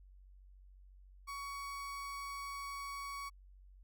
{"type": "tone", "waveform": "35% pulse", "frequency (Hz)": 1122, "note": "C#6", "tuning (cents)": 21, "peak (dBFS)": -40, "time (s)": [1.27, 3.3], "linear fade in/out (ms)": 20, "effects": ["added 47 Hz sine -56 dBFS peak until 3.83 s"]}